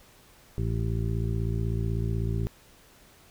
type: harmonic tone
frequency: 56.1 Hz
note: A1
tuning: 34 cents sharp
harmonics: 1 / 2 / 3 / 4 / 6 / 7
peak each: -30 / -28 / -34 / -40 / -41 / -39 dBFS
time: 0.58-2.47 s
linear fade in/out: 0 ms
effects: pink hiss -56 dBFS RMS until 3.3 s